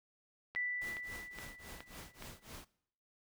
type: click train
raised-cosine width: 0.3 ms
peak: -30 dBFS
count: 5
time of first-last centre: 0.55-2.224 s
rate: 2.39 Hz
type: tone with exponential decay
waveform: sine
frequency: 1975.5 Hz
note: B6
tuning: in tune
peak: -33 dBFS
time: 0.56-2.5 s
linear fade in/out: 0 ms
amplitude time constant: 420 ms
type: noise with tremolo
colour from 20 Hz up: pink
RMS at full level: -48 dBFS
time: 0.81-2.65 s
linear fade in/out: 10 ms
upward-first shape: triangle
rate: 3.6 Hz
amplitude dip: 100%
effects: noise-tail reverb RT60 0.7 s tail -22 dB re dry